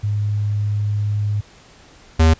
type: tone pair in turn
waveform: sine / square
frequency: 103.83 / 80.4 Hz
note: G#2 / E2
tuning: 0 / -43 cents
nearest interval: major third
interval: 443 cents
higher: first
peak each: -17 / -10 dBFS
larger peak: second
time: 0.03-1.41 / 2.19-2.34 s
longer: first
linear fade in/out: 10 ms
effects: pink hiss -47 dBFS RMS until 2.39 s + resampled to 16000 Hz